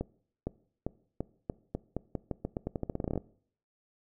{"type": "accelerating click train", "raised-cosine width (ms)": 2, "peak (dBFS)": -19, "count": 23, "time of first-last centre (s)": [0.01, 3.177], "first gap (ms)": 460, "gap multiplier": 0.86, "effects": ["noise-tail reverb RT60 0.6 s tail -21 dB re dry"]}